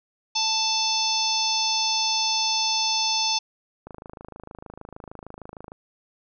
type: harmonic tone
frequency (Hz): 880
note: A5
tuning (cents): 0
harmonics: 1 / 3 / 4 / 5 / 6 / 7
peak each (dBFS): -28 / -32 / -29 / -28 / -26 / -29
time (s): 0.35-3.39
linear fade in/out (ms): 10
type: click train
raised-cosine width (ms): 1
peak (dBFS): -25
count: 50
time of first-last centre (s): 3.87-5.719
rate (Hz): 26.5
effects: none